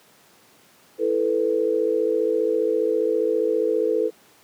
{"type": "chord", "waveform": "sine", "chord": "E suspended fourth", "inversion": "none", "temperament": "just", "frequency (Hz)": [329.6, 439.5, 494.4], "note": ["E4", "A4", "B4"], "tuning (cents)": [0, -2, 2], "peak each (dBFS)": [-26, -21, -23], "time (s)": [0.98, 4.11], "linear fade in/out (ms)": 50, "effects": ["pink hiss -54 dBFS RMS until 4.43 s", "high-pass 200 Hz 12 dB/octave"]}